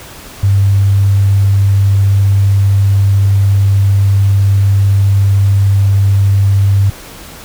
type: tone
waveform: sine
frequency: 98.9 Hz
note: G2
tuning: 16 cents sharp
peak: -6 dBFS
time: 0.43-6.9 s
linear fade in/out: 5 ms
effects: pink hiss -32 dBFS RMS until 7.44 s